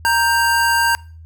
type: tone pair together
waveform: square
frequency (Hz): 933.6 / 1576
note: A#5 / G6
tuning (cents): +2 / +9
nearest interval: major sixth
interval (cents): 907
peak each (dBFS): -17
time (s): 0.05-0.95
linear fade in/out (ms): 0
effects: noise-tail reverb RT60 0.4 s tail -23 dB re dry + added 81 Hz sine -36 dBFS peak until 1.25 s